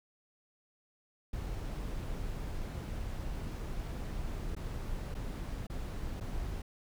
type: noise with dropouts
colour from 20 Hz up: brown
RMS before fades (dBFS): -38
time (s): 1.33-6.62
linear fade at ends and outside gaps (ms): 5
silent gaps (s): 4.551-4.564 / 5.143-5.149 / 5.669-5.698 / 6.202-6.208
effects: none